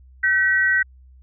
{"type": "tone pair together", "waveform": "sine", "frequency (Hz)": [1529.7, 1919], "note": ["G6", "A#6"], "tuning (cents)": [-43, 50], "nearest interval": "major third", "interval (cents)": 393, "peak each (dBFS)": [-18, -18], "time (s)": [0.23, 0.83], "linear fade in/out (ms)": 10, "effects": ["added 64 Hz sine -45 dBFS peak until 1.22 s"]}